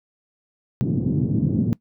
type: band-pass noise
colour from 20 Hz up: pink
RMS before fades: -21 dBFS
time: 0.81-1.73 s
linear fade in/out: 0 ms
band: 120 to 280 Hz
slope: 24 dB/octave
effects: noise-tail reverb RT60 0.1 s tail -20 dB re dry